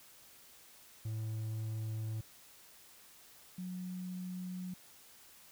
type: tone pair in turn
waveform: triangle / sine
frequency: 110 / 182.45 Hz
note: A2 / F#3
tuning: 0 / -24 cents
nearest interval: major sixth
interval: 876 cents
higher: second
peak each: -34 / -39 dBFS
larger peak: first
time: 1.05-2.21 / 3.58-4.74 s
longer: neither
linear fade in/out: 5 ms
effects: white hiss -59 dBFS RMS until 5.51 s